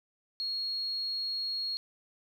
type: tone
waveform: sine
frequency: 4300 Hz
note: C8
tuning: 47 cents sharp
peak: -31 dBFS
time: 0.4-1.77 s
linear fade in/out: 0 ms
effects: 10-bit